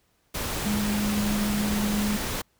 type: tone in noise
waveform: sine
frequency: 207.7 Hz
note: G#3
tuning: in tune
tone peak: -24 dBFS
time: 0.65-2.17 s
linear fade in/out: 10 ms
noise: pink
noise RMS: -30 dBFS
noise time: 0.34-2.42 s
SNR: +3 dB
effects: pink hiss -68 dBFS RMS until 2.59 s